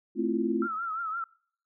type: chord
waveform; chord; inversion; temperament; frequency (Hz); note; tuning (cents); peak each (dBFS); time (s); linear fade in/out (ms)
sine; F major seventh; first; equal; 220 / 261.6 / 329.6 / 349.2; A3 / C4 / E4 / F4; 0 / 0 / 0 / 0; -31 / -31 / -31 / -30; 0.15-0.68; 50
type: tone with vibrato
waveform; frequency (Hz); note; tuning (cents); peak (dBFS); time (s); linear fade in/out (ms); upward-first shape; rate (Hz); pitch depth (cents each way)
sine; 1328; E6; +12; -30; 0.62-1.24; 2; triangle; 5.8; 100
effects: noise-tail reverb RT60 0.6 s tail -25 dB re dry